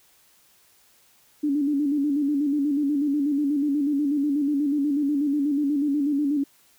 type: tone with vibrato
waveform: sine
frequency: 287.5 Hz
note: D4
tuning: 37 cents flat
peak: -20 dBFS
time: 1.43-6.44 s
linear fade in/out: 10 ms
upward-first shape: square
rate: 8.2 Hz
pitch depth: 61 cents each way
effects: white hiss -59 dBFS RMS until 6.78 s